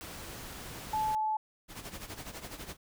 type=noise; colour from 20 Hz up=pink; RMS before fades=-44 dBFS; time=0.01-1.15 s; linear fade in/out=0 ms
type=tone; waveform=sine; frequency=865 Hz; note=A5; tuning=30 cents flat; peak=-28 dBFS; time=0.93-1.37 s; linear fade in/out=5 ms
type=noise with tremolo; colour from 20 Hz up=pink; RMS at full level=-41 dBFS; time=1.68-2.77 s; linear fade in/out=50 ms; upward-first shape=sine; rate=12 Hz; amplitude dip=70%
effects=none